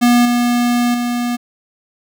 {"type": "tone with level steps", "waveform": "square", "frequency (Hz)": 241.5, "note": "B3", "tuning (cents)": -39, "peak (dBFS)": [-9, -13, -17], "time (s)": [0.01, 1.37], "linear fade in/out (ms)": 20, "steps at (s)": [0.25, 0.94], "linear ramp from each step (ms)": 5, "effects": []}